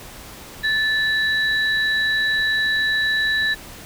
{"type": "tone pair together", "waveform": "sine", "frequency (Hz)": [1748, 3924], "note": ["A6", "B7"], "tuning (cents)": [-12, -12], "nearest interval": "octave + major second", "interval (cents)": 1400, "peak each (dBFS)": [-18, -24], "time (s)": [0.63, 3.55], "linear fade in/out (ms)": 20, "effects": ["pink hiss -39 dBFS RMS until 3.85 s"]}